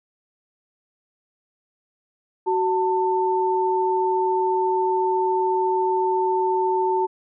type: tone pair together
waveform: sine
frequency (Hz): 373.7 / 893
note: F#4 / A5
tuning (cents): +17 / +25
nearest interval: octave + minor third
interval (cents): 1508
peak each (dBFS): -21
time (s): 2.46-7.07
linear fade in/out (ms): 20
effects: none